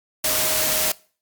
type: tone in noise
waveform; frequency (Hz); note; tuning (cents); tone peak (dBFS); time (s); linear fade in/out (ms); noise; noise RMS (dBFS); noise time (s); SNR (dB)
sine; 624; D#5; +5; -30; 0.24-0.92; 5; white; -21; 0.24-0.92; -12
effects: noise-tail reverb RT60 0.4 s tail -22 dB re dry + Opus 48 kbps